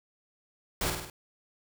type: noise with echo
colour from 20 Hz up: pink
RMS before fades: -30 dBFS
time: 0.81-0.9 s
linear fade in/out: 2 ms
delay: 50 ms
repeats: 4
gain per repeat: -4 dB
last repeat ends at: 1.1 s
effects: none